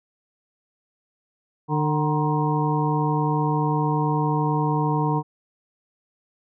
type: harmonic tone with a mistuned harmonic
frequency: 150.8 Hz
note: D3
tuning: 46 cents sharp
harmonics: 1 / 2 / 3 / 5 / 6 / 7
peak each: -22 / -27 / -29 / -31 / -26 / -32 dBFS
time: 1.68-5.23 s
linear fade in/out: 50 ms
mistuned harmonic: 6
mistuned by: +74 cents
effects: none